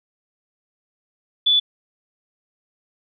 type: tone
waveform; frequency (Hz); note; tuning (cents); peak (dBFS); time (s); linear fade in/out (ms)
sine; 3464; A7; -28; -13; 1.46-1.6; 10
effects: none